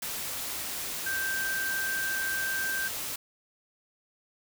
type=tone in noise; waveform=sine; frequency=1568 Hz; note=G6; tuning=in tune; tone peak=-29 dBFS; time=1.06-2.88 s; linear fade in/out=5 ms; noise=white; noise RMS=-35 dBFS; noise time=0.02-3.16 s; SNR=+3 dB; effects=none